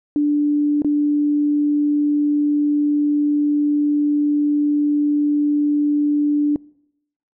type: tone with dropouts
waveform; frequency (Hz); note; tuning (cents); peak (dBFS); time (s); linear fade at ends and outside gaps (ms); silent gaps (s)
sine; 293.7; D4; 0; -14; 0.16-6.56; 1; 0.82-0.846
effects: noise-tail reverb RT60 0.8 s tail -25 dB re dry